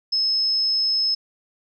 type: tone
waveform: sine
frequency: 5190 Hz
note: E8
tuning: 28 cents flat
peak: -18 dBFS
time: 0.12-1.15 s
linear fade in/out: 10 ms
effects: none